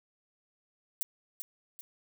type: noise with echo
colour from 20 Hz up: violet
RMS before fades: -32 dBFS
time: 1.01-1.03 s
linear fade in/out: 0 ms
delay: 390 ms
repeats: 2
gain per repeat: -7 dB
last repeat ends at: 1.81 s
effects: none